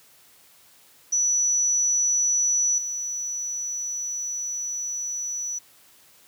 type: tone with level steps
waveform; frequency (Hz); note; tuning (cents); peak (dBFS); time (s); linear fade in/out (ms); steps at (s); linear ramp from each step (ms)
sine; 5920; F#8; 0; -19 / -27; 1.12-5.59; 10; 2.78; 2
effects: white hiss -55 dBFS RMS until 6.27 s + high-pass 60 Hz 12 dB/octave